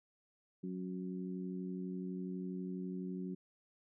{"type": "harmonic tone", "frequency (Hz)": 92.1, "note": "F#2", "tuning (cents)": -7, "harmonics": [2, 3, 4], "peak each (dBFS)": [-40, -46, -47], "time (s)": [0.63, 3.35], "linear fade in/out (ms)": 10, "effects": []}